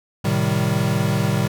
square chord, A half-diminished seventh, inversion none, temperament equal, 110 / 130.81 / 155.56 / 196 Hz, A2 / C3 / Eb3 / G3, 0 / 0 / 0 / 0 cents, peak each -24 dBFS, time 0.24-1.48 s, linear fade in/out 10 ms, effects none

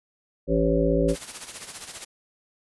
harmonic tone, 55.7 Hz, A1, 22 cents sharp, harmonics 1 / 3 / 5 / 7 / 9 / 10, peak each -26 / -26 / -26 / -26 / -26 / -26 dBFS, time 0.47-1.16 s, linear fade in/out 50 ms
white noise with tremolo, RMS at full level -35 dBFS, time 1.08-2.05 s, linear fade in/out 10 ms, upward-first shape sine, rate 15 Hz, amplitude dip 65%
effects resampled to 24000 Hz

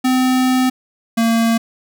square tone pair in turn, 256.5 / 228.5 Hz, C4 / A#3, -34 / -34 cents, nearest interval major second, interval 200 cents, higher first, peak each -13 dBFS, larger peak neither, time 0.04-0.7 / 1.17-1.58 s, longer first, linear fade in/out 10 ms, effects none

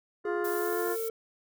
harmonic tone, 350.7 Hz, F4, 7 cents sharp, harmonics 1 / 2 / 3 / 4 / 5, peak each -32 / -38 / -39 / -39 / -42 dBFS, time 0.24-0.97 s, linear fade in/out 50 ms
triangle tone with pitch glide, 415.3 to 450.3 Hz, G#4 to A4, 0 to +40 cents, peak -29 dBFS, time 0.25-1.1 s, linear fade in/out 2 ms, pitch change +140 cents, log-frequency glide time 0.52-0.92 s
violet noise, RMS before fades -39 dBFS, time 0.44-1.09 s, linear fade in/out 10 ms
effects none

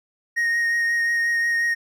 triangle tone with vibrato, 1864.7 Hz, A#6, in tune, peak -17 dBFS, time 0.36-1.75 s, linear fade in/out 20 ms, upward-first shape triangle, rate 5.6 Hz, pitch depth 15 cents each way, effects none

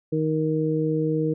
harmonic tone, 156.5 Hz, D#3, 10 cents sharp, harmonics 1 / 2 / 3, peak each -25 / -25 / -25 dBFS, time 0.12-1.34 s, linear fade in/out 10 ms, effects none

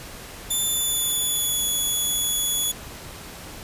5% pulse tone with pitch glide, 3520 to 3398 Hz, A7 to G#7, 0 to +39 cents, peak -14 dBFS, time 0.5-2.72 s, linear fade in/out 10 ms, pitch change -61 cents, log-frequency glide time 0.64-1.61 s, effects pink hiss -39 dBFS RMS until 3.63 s + resampled to 32000 Hz

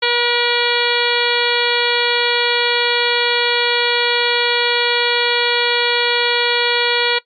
harmonic tone with a mistuned harmonic, 480.5 Hz, B4, 48 cents flat, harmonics 1 / 2 / 3 / 4 / 5 / 6 / 7 / 8 / 9, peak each -20 / -22 / -22 / -23 / -21 / -24 / -21 / -24 / -23 dBFS, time 0.02-7.19 s, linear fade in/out 10 ms, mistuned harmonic 5, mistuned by -28 cents, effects noise-tail reverb RT60 0.1 s tail -20 dB re dry + MP3 48 kbps

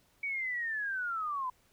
sine linear sweep, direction down, 2274 to 990 Hz, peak -32 dBFS, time 0.23-1.5 s, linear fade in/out 5 ms, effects pink hiss -68 dBFS RMS until 1.72 s

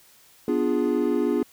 triangle chord, B diminished seventh, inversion none, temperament equal, 246.9 / 293.7 / 349.2 / 415.3 Hz, B3 / D4 / F4 / Ab4, 0 / 0 / 0 / 0 cents, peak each -24 dBFS, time 0.48-1.43 s, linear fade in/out 2 ms, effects white hiss -55 dBFS RMS until 1.52 s

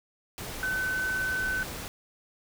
sine tone in noise, 1517 Hz, F#6, 43 cents sharp, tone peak -27 dBFS, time 0.63-1.63 s, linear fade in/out 0 ms, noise pink, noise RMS -38 dBFS, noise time 0.38-1.88 s, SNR +8 dB, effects none

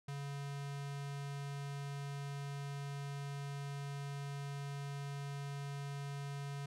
square tone with notch filter, 141.1 Hz, C#3, 31 cents sharp, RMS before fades -43 dBFS, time 0.08-6.66 s, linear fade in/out 5 ms, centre 320 Hz, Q 1.1, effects low-pass 10000 Hz 12 dB/octave

